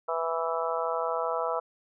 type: harmonic tone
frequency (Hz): 164.81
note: E3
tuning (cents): 0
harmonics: 3 / 4 / 5 / 6 / 7 / 8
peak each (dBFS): -32 / -32 / -37 / -34 / -37 / -34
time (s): 0.08-1.6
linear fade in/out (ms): 10
effects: none